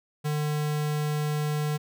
square tone, 150 Hz, D3, 37 cents sharp, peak -26 dBFS, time 0.24-1.78 s, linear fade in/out 20 ms, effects none

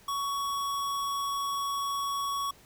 square tone, 1119 Hz, C#6, 16 cents sharp, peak -30 dBFS, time 0.08-2.51 s, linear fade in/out 5 ms, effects pink hiss -57 dBFS RMS until 2.65 s

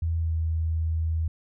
sine tone with pitch glide, 82.41 to 80.81 Hz, E2 to E2, 0 to -34 cents, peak -23 dBFS, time 0.02-1.28 s, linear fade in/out 5 ms, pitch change -34 cents, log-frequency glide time 0.18-0.33 s, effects none

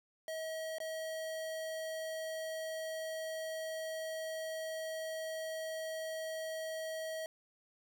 square tone with dropouts, 639 Hz, D#5, 46 cents sharp, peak -39 dBFS, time 0.28-7.26 s, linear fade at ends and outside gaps 1 ms, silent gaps 0.784-0.802 s, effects none

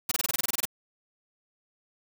white noise bursts, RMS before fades -27 dBFS, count 12, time 0.09-0.654 s, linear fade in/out 5 ms, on 25 ms, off 24 ms, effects none

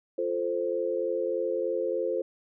sine chord, F major, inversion none, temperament equal, 349.2 / 440 / 523.3 Hz, F4 / A4 / C5, 0 / 0 / 0 cents, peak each -32 / -31 / -29 dBFS, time 0.18-2.22 s, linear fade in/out 5 ms, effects none

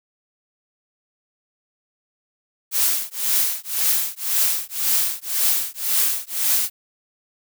blue noise with tremolo, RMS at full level -17 dBFS, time 2.71-6.7 s, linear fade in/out 50 ms, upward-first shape triangle, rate 1.9 Hz, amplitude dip 100%, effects none

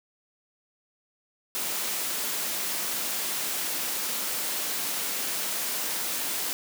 white high-pass noise, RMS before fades -30 dBFS, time 1.55-6.53 s, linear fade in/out 0 ms, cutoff 170 Hz, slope 24 dB/octave, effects none

